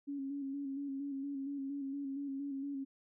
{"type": "tone with vibrato", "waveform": "sine", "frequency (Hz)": 277.2, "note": "C#4", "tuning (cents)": 0, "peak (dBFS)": -37, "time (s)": [0.07, 2.85], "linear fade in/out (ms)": 20, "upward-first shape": "square", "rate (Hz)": 4.3, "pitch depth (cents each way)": 35, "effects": []}